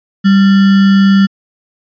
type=tone with sample-and-hold; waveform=sine; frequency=196 Hz; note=G3; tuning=in tune; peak=-4 dBFS; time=0.24-1.27 s; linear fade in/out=20 ms; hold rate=1575 Hz; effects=resampled to 11025 Hz